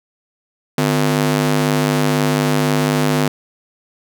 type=ring-modulated tone; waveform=sawtooth; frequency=202.1 Hz; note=G#3; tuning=47 cents flat; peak=-7 dBFS; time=0.78-3.28 s; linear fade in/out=0 ms; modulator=52 Hz; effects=none